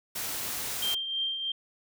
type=noise; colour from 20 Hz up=white; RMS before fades=-34 dBFS; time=0.15-0.95 s; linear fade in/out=10 ms
type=tone with tremolo; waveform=sine; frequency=3169 Hz; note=G7; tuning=18 cents sharp; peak=-26 dBFS; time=0.82-1.52 s; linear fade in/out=5 ms; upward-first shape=triangle; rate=3.1 Hz; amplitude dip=55%
effects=none